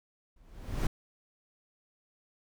brown noise with exponential growth, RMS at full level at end -24 dBFS, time 0.36-0.87 s, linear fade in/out 5 ms, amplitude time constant 110 ms, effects none

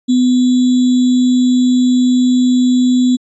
sine tone with sample-and-hold, 250.6 Hz, B3, 25 cents sharp, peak -8 dBFS, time 0.08-3.17 s, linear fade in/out 20 ms, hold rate 3675 Hz, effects resampled to 22050 Hz

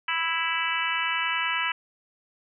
harmonic tone, 329.6 Hz, E4, in tune, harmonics 3 / 4 / 5 / 6 / 7 / 8 / 9, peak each -32 / -32 / -32 / -32 / -32 / -32 / -32 dBFS, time 0.08-1.72 s, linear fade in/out 5 ms, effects none

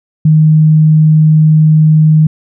sine tone, 155.56 Hz, D#3, in tune, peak -3 dBFS, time 0.25-2.27 s, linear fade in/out 5 ms, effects none

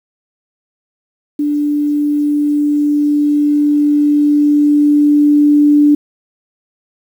sine tone with level ramp, 293.7 Hz, D4, in tune, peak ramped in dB -12 to -5 dBFS, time 1.39-5.95 s, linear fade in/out 5 ms, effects 7-bit

